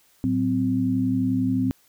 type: tone cluster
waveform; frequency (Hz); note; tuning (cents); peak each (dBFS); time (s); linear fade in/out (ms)
sine; 111.5 / 188.4 / 259.8; A2 / F#3 / C4; +23 / +32 / -12; -27 / -28 / -21; 0.24-1.71; 0
effects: white hiss -60 dBFS RMS until 1.88 s